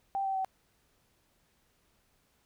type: tone with pitch steps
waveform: sine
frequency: 784 / 773.2 / 762.6 Hz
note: G5 / G5 / G5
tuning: 0 / -24 / -48 cents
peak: -29 dBFS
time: 0.15-0.447 s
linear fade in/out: 0 ms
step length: 99 ms
effects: pink hiss -71 dBFS RMS until 2.45 s